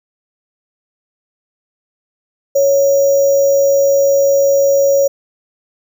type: tone with sample-and-hold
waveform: sine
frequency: 554.4 Hz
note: C#5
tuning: in tune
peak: -8 dBFS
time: 2.55-5.08 s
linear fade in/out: 10 ms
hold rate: 6300 Hz
effects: none